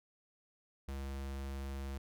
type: tone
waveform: square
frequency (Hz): 68.2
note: C#2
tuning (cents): -28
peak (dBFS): -40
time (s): 0.88-1.98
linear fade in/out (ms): 5
effects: none